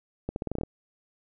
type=accelerating click train; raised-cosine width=2 ms; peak=-17 dBFS; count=9; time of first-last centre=0.29-0.634 s; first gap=71 ms; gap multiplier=0.85; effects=none